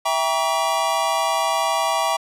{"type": "chord", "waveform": "square", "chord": "E diminished seventh", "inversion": "none", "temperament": "just", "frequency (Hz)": [659.3, 791.1, 949.3, 1139.2], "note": ["E5", "G5", "Bb5", "Db6"], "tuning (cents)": [0, 16, 31, 47], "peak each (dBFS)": -25, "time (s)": [0.05, 2.17], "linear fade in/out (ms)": 10, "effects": ["low-pass 12000 Hz 12 dB/octave"]}